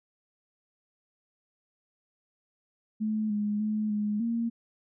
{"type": "tone with pitch steps", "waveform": "sine", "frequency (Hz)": [215.9, 208.2, 213.9, 209.2, 231.8], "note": ["A3", "G#3", "A3", "G#3", "A#3"], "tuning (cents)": [-33, 5, -49, 13, -10], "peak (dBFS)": -26, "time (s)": [3, 4.5], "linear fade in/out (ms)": 20, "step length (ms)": 300, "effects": []}